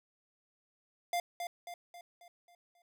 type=tone with echo; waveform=square; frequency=698.5 Hz; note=F5; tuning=in tune; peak=-31 dBFS; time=1.13-1.2 s; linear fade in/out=2 ms; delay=270 ms; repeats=6; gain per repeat=-6 dB; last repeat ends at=2.82 s; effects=none